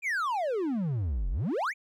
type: exponential two-way sweep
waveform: triangle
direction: down then up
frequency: 2489 to 39.73 to 2489 Hz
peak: -25 dBFS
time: 0.02-1.74 s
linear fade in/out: 50 ms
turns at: 1.3 s
effects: none